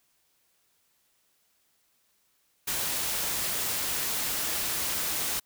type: noise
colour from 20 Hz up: white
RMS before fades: -30 dBFS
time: 2.67-5.4 s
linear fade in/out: 10 ms
effects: white hiss -70 dBFS RMS until 5.45 s